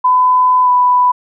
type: tone with pitch glide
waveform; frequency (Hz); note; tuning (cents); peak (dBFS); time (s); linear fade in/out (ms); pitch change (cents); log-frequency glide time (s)
sine; 1006 to 992.2; B5 to B5; +32 to +8; -7; 0.04-1.12; 10; -24; 0.63-0.69
effects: none